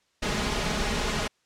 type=noise with comb filter; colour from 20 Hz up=pink; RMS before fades=-27 dBFS; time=0.22-1.28 s; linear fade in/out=10 ms; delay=4.8 ms; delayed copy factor=+0.55; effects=white hiss -69 dBFS RMS until 1.45 s + low-pass 6000 Hz 12 dB/octave